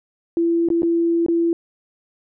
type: tone with dropouts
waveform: sine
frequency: 336.6 Hz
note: E4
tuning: 36 cents sharp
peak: -15 dBFS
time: 0.37-1.53 s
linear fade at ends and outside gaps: 1 ms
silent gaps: 0.687-0.702 / 0.821-0.831 / 1.263-1.284 s
effects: none